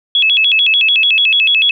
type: tone with vibrato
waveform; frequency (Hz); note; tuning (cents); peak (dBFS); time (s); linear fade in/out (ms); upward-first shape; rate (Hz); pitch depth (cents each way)
sine; 2955; F#7; -3; -8; 0.15-1.71; 2; square; 6.8; 220
effects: none